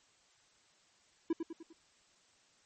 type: tone with echo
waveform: triangle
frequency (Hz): 329.6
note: E4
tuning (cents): 0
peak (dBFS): -26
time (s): 1.3-1.33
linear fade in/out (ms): 5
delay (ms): 100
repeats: 4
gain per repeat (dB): -6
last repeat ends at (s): 1.73
effects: white hiss -68 dBFS RMS until 2.65 s + MP3 32 kbps